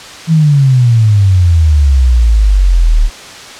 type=exponential sweep; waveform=sine; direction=down; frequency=166.2 to 36.01 Hz; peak=-4 dBFS; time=0.27-3.1 s; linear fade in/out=50 ms; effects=white hiss -29 dBFS RMS until 3.59 s + low-pass 6000 Hz 12 dB/octave